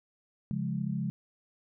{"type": "chord", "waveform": "sine", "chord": "Db major", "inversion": "none", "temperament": "equal", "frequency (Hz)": [138.59, 174.61, 207.7], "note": ["Db3", "F3", "Ab3"], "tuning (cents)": [0, 0, 0], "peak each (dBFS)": -34, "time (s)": [0.51, 1.1], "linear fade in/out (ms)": 0, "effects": []}